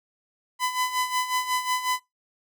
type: tone with tremolo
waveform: sawtooth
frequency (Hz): 1006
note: B5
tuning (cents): +32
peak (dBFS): -18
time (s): 0.59-2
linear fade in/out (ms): 50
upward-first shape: sine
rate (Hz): 5.5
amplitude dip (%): 70
effects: noise-tail reverb RT60 0.2 s tail -23 dB re dry